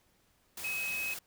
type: tone in noise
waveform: sine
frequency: 2554 Hz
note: D#7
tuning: 45 cents sharp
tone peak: -33 dBFS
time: 0.64-1.14 s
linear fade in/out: 5 ms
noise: white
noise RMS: -42 dBFS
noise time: 0.57-1.19 s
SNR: +6 dB
effects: pink hiss -70 dBFS RMS until 1.26 s